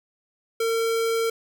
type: tone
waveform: square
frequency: 455.3 Hz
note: A#4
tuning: 41 cents flat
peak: -22 dBFS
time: 0.6-1.3 s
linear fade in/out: 5 ms
effects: none